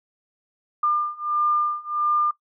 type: beating tone pair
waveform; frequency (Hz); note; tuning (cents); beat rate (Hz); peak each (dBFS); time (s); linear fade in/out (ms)
sine; 1200 / 1201.5; D6 / D6; +37 / +39; 1.5; -24 / -23; 0.83-2.31; 5
effects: noise-tail reverb RT60 0.1 s tail -19 dB re dry